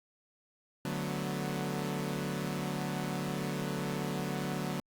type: chord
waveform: sawtooth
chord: B minor seventh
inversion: first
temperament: equal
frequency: 146.83 / 185 / 220 / 246.9 Hz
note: D3 / F#3 / A3 / B3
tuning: 0 / 0 / 0 / 0 cents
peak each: -33 / -33 / -38 / -37 dBFS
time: 0.85-4.8 s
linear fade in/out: 2 ms
effects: Opus 48 kbps